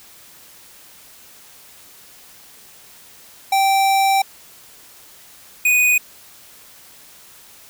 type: tone pair in turn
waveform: square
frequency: 780 / 2481 Hz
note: G5 / D#7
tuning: -9 / -6 cents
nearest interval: octave + minor sixth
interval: 2003 cents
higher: second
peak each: -14 / -13 dBFS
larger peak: second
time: 3.52-4.22 / 5.65-5.98 s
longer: first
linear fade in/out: 5 ms
effects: white hiss -45 dBFS RMS until 7.69 s